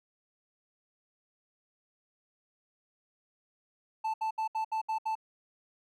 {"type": "tone bursts", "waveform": "triangle", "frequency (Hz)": 880, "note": "A5", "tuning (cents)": 0, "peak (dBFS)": -27, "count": 7, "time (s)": [4.04, 5.154], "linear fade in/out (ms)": 10, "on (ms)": 100, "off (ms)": 69, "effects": []}